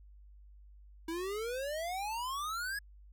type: exponential sweep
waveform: square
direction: up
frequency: 320.2 to 1697 Hz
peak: -36 dBFS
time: 1.08-2.79 s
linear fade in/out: 5 ms
effects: added 50 Hz sine -53 dBFS peak until 3.12 s